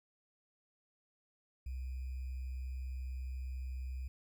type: tone with sample-and-hold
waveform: sine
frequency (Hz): 64.4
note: C2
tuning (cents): -27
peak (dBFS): -38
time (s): 1.66-4.08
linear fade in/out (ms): 5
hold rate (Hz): 2450
effects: none